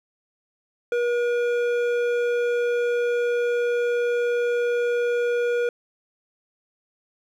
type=tone with hard clipping; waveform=sine; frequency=480.1 Hz; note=B4; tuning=49 cents flat; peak=-22 dBFS; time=0.92-5.69 s; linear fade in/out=2 ms; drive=10 dB; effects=none